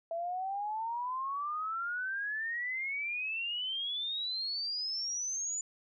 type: exponential sweep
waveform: sine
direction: up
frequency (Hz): 659.3 to 7040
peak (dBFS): -33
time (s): 0.11-5.61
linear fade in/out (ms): 2
effects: none